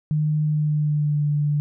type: tone with pitch glide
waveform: sine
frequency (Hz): 152.3 to 147.37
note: D#3 to D3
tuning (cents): -37 to +6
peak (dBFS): -18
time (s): 0.11-1.6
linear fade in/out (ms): 0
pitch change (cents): -57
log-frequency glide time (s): 0.44-1.25
effects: none